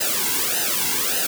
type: noise with flanger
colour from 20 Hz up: white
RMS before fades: -22 dBFS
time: 0-1.27 s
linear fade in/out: 10 ms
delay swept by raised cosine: 0.88 to 1.68 ms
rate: 1.7 Hz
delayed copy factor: -1
effects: none